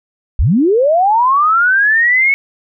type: linear sweep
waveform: sine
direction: up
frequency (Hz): 40.92 to 2221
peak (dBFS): -8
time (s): 0.39-2.34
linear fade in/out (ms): 0
effects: none